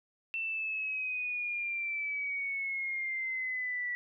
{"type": "exponential sweep", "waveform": "sine", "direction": "down", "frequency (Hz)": [2687, 1950], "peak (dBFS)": -32, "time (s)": [0.34, 3.95], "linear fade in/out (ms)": 0, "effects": []}